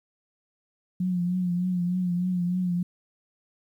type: tone with vibrato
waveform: sine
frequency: 179.2 Hz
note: F3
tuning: 45 cents sharp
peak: -23 dBFS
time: 1-2.83 s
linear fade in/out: 5 ms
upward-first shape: triangle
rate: 3.3 Hz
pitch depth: 55 cents each way
effects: 10-bit